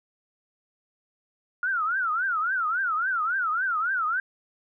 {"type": "tone with vibrato", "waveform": "sine", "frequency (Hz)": 1396.9, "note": "F6", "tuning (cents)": 0, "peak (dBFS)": -23, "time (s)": [1.63, 4.2], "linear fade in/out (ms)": 2, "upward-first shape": "triangle", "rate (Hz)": 3.6, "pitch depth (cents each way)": 250, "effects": []}